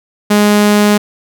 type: tone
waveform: sawtooth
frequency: 207.7 Hz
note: G#3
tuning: in tune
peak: -3 dBFS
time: 0.3-0.98 s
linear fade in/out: 10 ms
effects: none